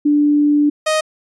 sine / sawtooth tone pair in turn, 293.7 / 623.5 Hz, D4 / D#5, 0 / +3 cents, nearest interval octave + minor second, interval 1303 cents, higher second, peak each -10 dBFS, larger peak neither, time 0.05-0.7 / 0.86-1.01 s, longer first, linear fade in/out 10 ms, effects resampled to 24000 Hz

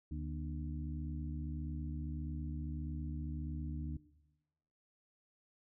harmonic tone with a mistuned harmonic, 75 Hz, D2, 37 cents sharp, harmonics 1 / 2 / 3 / 4, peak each -40 / -44 / -48 / -47 dBFS, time 0.11-3.97 s, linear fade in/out 5 ms, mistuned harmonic 3, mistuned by +100 cents, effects noise-tail reverb RT60 1.0 s tail -18 dB re dry

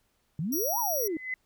sine exponential two-way sweep, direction up then down, 142 to 1009 to 299.8 Hz, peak -28 dBFS, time 0.39-1.17 s, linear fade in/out 2 ms, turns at 0.79 s
5% pulse tone, 5750 Hz, F8, 50 cents sharp, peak -24 dBFS, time 0.52-1.08 s, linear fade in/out 10 ms
sine tone with exponential growth, 2028 Hz, B6, 45 cents sharp, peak -27 dBFS, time 0.97-1.34 s, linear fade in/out 2 ms, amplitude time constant 79 ms
effects pink hiss -72 dBFS RMS until 1.45 s

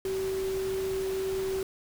sine tone in noise, 382.3 Hz, G4, 43 cents flat, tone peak -28 dBFS, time 0.05-1.63 s, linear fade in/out 2 ms, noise pink, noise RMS -41 dBFS, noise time 0.05-1.63 s, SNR +10 dB, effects none

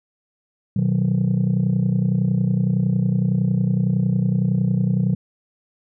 sine chord, B major, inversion none, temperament just, 123.47 / 154.34 / 185.21 Hz, B2 / D#3 / F#3, 0 / -14 / +2 cents, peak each -19 / -20 / -18 dBFS, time 0.76-5.15 s, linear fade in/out 5 ms, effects tanh soft clip ceiling -12 dBFS

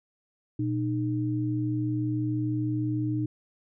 sine tone pair together, 120 / 306.3 Hz, B2 / D#4, -49 / -27 cents, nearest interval octave + major third, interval 1622 cents, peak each -28 dBFS, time 0.59-3.26 s, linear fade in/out 5 ms, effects none

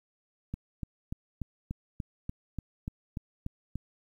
click train, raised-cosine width 5 ms, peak -22 dBFS, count 12, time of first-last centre 0.54-3.756 s, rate 3.42 Hz, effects 10-bit

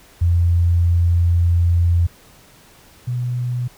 sine tone pair in turn, 86 / 123.14 Hz, F2 / B2, -26 / -5 cents, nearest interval tritone, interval 621 cents, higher second, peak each -12 / -19 dBFS, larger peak first, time 0.21-2.07 / 3.07-3.68 s, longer first, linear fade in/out 10 ms, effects pink hiss -48 dBFS RMS until 3.77 s

